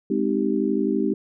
sine chord, Ab major seventh, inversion none, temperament just, 207.7 / 259.6 / 311.5 / 389.3 Hz, Ab3 / C4 / Eb4 / G4, 0 / -13 / +2 / -12 cents, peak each -25 dBFS, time 0.1-1.14 s, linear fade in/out 5 ms, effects none

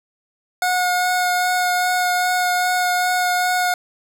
25% pulse tone with vibrato, 724 Hz, F#5, 38 cents flat, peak -13 dBFS, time 0.62-3.74 s, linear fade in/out 2 ms, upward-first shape sine, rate 2.5 Hz, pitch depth 11 cents each way, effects none

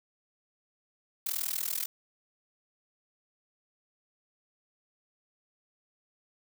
blue noise with amplitude modulation, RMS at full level -29 dBFS, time 1.26-1.86 s, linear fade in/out 5 ms, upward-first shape sine, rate 40.6 Hz, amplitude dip 95%, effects none

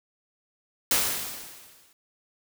white noise with exponential decay, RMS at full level -21 dBFS, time 0.91-1.93 s, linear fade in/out 2 ms, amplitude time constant 220 ms, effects none

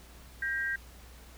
sine tone pair together, 1592 / 1893.2 Hz, G6 / A#6, +26 / +26 cents, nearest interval minor third, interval 300 cents, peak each -31 / -34 dBFS, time 0.42-0.76 s, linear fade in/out 5 ms, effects added 60 Hz sine -51 dBFS peak until 1.37 s + pink hiss -55 dBFS RMS until 1.37 s

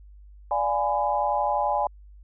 sine chord, D diminished seventh, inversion none, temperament equal with one note detuned, 587.3 / 698.5 / 830.6 / 1004.5 Hz, D5 / F5 / Ab5 / Cb6, 0 / 0 / 0 / +29 cents, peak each -28 / -30 / -24 / -29 dBFS, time 0.51-1.87 s, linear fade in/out 2 ms, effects added 50 Hz sine -45 dBFS peak until 2.23 s

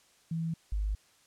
sine tone pair in turn, 164 / 51.34 Hz, E3 / G#1, -9 / -19 cents, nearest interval octave + minor sixth, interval 2010 cents, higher first, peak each -30 / -28 dBFS, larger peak second, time 0.31-0.54 / 0.72-0.95 s, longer neither, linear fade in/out 5 ms, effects white hiss -64 dBFS RMS until 1.26 s + low-pass 9000 Hz 12 dB/octave

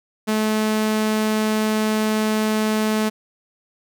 sawtooth tone, 216.1 Hz, A3, 31 cents flat, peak -14 dBFS, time 0.27-3.1 s, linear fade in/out 20 ms, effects none

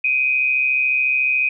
sine tone pair together, 2366 / 2500 Hz, D7 / D#7, +12 / +8 cents, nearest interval minor second, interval 96 cents, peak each -23 / -16 dBFS, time 0.04-1.49 s, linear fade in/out 5 ms, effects none

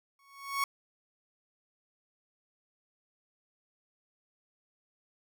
30% pulse tone with exponential growth, 1108.7 Hz, C#6, in tune, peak -23 dBFS, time 0.19-0.64 s, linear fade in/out 2 ms, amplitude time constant 97 ms, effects none

